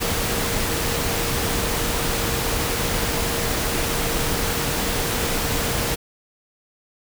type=tone in noise; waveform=sine; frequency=466.2 Hz; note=A#4; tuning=in tune; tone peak=-32 dBFS; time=0-5.96 s; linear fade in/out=20 ms; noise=pink; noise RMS=-23 dBFS; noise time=0-5.96 s; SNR=-12 dB; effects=none